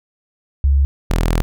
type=tone pair in turn; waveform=sine / sawtooth; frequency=69.3 / 41.21 Hz; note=C#2 / E1; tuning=0 / 0 cents; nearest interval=major sixth; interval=900 cents; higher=first; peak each=-10 dBFS; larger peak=neither; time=0.64-0.85 / 1.1-1.42 s; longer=second; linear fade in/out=0 ms; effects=none